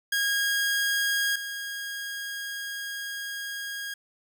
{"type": "tone pair in turn", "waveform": "sawtooth", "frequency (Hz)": [1634, 1634], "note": ["G#6", "G#6"], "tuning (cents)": [-29, -29], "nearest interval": "unison", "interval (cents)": 0, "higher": "neither", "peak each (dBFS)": [-20, -29], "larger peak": "first", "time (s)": [[0.12, 1.36], [1.36, 3.94]], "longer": "second", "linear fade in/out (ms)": 5, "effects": []}